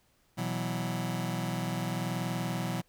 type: chord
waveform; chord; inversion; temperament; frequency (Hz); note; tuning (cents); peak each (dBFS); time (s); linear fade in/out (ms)
sawtooth; B suspended fourth; none; just; 123.47 / 164.63 / 185.21; B2 / E3 / F#3; 0 / -2 / +2; -31; 0.37-2.82; 20
effects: pink hiss -69 dBFS RMS until 2.88 s